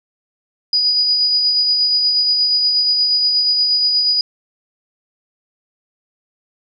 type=tone with tremolo; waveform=sine; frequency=4925 Hz; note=D#8; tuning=19 cents flat; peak=-11 dBFS; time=0.73-4.21 s; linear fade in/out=2 ms; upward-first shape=sine; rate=8.4 Hz; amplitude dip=30%; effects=none